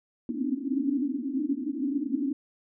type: band-pass noise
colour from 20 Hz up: white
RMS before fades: -29 dBFS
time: 0.29-2.33 s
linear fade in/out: 2 ms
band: 250 to 300 Hz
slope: 96 dB/octave
effects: none